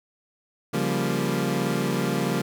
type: chord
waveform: 25% pulse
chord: G half-diminished seventh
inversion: second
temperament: equal with one note detuned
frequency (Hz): 139.56 / 174.61 / 196 / 233.1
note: Db3 / F3 / G3 / Bb3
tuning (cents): +12 / 0 / 0 / 0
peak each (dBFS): -25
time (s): 0.73-2.42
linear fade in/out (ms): 10
effects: none